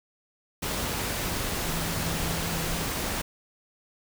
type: tone in noise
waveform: sine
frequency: 165.6 Hz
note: E3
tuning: 8 cents sharp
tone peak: -34 dBFS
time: 1.67-2.85 s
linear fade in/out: 10 ms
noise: pink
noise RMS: -30 dBFS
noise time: 0.62-3.22 s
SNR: -7 dB
effects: none